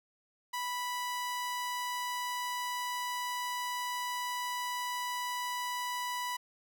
sawtooth tone, 986 Hz, B5, 3 cents flat, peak -30 dBFS, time 0.53-6.37 s, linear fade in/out 10 ms, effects none

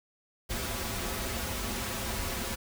pink noise with comb filter, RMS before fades -34 dBFS, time 0.49-2.56 s, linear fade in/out 20 ms, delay 6.6 ms, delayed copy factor -0.85, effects none

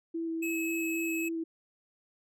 sine tone with vibrato, 328.8 Hz, E4, 4 cents flat, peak -31 dBFS, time 0.14-1.44 s, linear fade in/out 10 ms, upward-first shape square, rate 3.7 Hz, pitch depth 10 cents each way
square tone, 2576 Hz, E7, 41 cents flat, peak -34 dBFS, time 0.42-1.29 s, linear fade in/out 10 ms
effects none

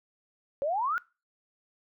sine exponential sweep, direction up, 537 to 1480 Hz, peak -26 dBFS, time 0.62-0.98 s, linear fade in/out 0 ms, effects noise-tail reverb RT60 0.3 s tail -23 dB re dry

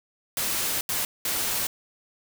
white noise bursts at uneven times, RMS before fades -27 dBFS, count 3, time 0.37-0.81 / 0.89-1.05 / 1.25-1.67 s, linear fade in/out 2 ms, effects none

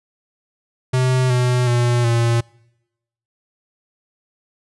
square tone with pitch steps, 128.4 / 124.53 / 120.77 / 117.13 Hz, C3 / B2 / B2 / A#2, -32 / +15 / -38 / +9 cents, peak -15 dBFS, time 0.93-2.41 s, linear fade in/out 10 ms, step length 370 ms, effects noise-tail reverb RT60 0.9 s tail -26 dB re dry + resampled to 24000 Hz

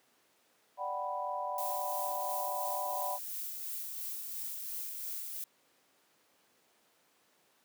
sine chord, G major seventh, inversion second, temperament equal, 587.3 / 740 / 784 / 987.8 Hz, D5 / F#5 / G5 / B5, 0 / 0 / 0 / 0 cents, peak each -40 / -39 / -43 / -37 dBFS, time 0.77-3.19 s, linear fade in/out 50 ms
violet noise with tremolo, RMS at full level -39 dBFS, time 1.58-5.44 s, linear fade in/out 2 ms, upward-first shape sine, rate 2.9 Hz, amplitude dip 30%
effects pink hiss -69 dBFS RMS until 7.64 s + high-pass 300 Hz 12 dB/octave

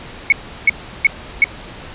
sine tone bursts, 2210 Hz, C#7, 6 cents flat, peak -6 dBFS, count 4, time 0.3-1.442 s, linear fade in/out 2 ms, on 23 ms, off 350 ms, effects pink hiss -34 dBFS RMS until 1.94 s + resampled to 8000 Hz

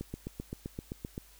click train, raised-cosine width 3 ms, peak -24 dBFS, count 10, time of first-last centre 0.01-1.179 s, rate 7.7 Hz, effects added 50 Hz sine -59 dBFS peak until 1.39 s + white hiss -59 dBFS RMS until 1.39 s

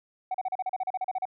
sine tone bursts, 750 Hz, F#5, 23 cents sharp, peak -24 dBFS, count 14, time 0.31-1.254 s, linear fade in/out 5 ms, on 34 ms, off 36 ms, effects tanh soft clip ceiling -25 dBFS

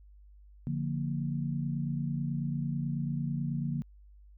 sine chord, Bb major, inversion first, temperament just, 145.68 / 174.81 / 233.1 Hz, D3 / F3 / Bb3, -14 / +2 / 0 cents, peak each -32 / -36 / -36 dBFS, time 0.67-3.82 s, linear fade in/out 0 ms, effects added 50 Hz sine -52 dBFS peak until 4.37 s

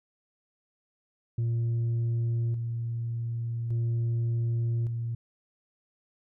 sine tone with tremolo, 116.54 Hz, A#2, in tune, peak -22 dBFS, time 1.38-5.15 s, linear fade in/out 5 ms, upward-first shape square, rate 0.43 Hz, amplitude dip 50%, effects tanh soft clip ceiling -24 dBFS

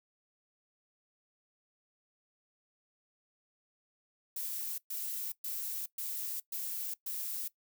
violet noise bursts, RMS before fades -38 dBFS, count 6, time 4.36-7.48 s, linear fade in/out 5 ms, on 420 ms, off 120 ms, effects noise-tail reverb RT60 0.1 s tail -19 dB re dry

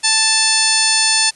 harmonic tone, 880 Hz, A5, in tune, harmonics 1 / 2 / 3 / 4 / 5 / 6 / 7 / 8 / 10, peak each -24 / -22 / -21 / -24 / -18 / -19 / -23 / -23 / -18 dBFS, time 0.03-1.31 s, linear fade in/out 20 ms, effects white hiss -47 dBFS RMS until 1.35 s + resampled to 24000 Hz

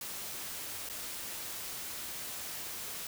white noise with dropouts, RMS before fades -41 dBFS, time 0.01-3.07 s, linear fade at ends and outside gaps 2 ms, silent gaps 0.89-0.897 s, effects none

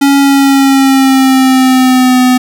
square tone with pitch glide, 278.7 to 252.6 Hz, C#4 to B3, +9 to +39 cents, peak -5 dBFS, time 0.01-2.38 s, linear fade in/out 10 ms, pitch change -170 cents, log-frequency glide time 0.19-2.2 s, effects none

